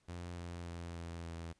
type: tone with pitch steps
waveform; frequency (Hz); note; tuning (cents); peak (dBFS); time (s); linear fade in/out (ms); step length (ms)
sawtooth; 87.31 / 86.36 / 85.41 / 84.48 / 83.56; F2 / F2 / F2 / E2 / E2; 0 / -19 / -38 / +43 / +24; -39; 0.08-1.53; 10; 290
effects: pink hiss -75 dBFS RMS until 1.59 s + resampled to 22050 Hz